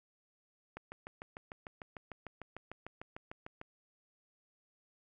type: click train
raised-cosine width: 0.5 ms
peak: -29 dBFS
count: 20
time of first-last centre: 0.77-3.614 s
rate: 6.68 Hz
effects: none